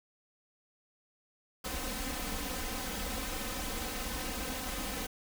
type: noise with comb filter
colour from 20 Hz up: pink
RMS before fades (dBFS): -37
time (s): 1.64-5.07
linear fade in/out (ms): 10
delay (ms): 3.9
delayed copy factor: +0.9
effects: none